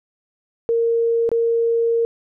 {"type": "tone with dropouts", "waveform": "sine", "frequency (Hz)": 462.5, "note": "A#4", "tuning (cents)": -14, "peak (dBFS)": -15, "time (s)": [0.69, 2.05], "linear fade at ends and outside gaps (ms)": 0, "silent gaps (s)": [1.291, 1.316], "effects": []}